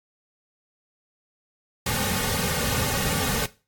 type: noise with comb filter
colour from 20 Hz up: pink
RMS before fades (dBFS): -25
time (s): 1.86-3.46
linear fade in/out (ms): 5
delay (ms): 3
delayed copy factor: -0.9
effects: noise-tail reverb RT60 0.3 s tail -17 dB re dry + AAC 64 kbps